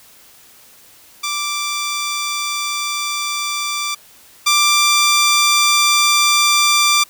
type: tone pair in turn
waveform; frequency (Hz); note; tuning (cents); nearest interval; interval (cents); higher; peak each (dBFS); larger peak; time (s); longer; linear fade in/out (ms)
10% pulse; 1174.7 / 1180.2; D6 / D6; 0 / +8; unison; 8; second; -11 / -3; second; 1.23-3.95 / 4.46-7.04; first; 10
effects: white hiss -46 dBFS RMS until 7.09 s